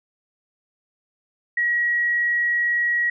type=tone; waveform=sine; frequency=1909 Hz; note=A#6; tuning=41 cents sharp; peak=-18 dBFS; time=1.57-3.1 s; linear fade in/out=5 ms; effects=none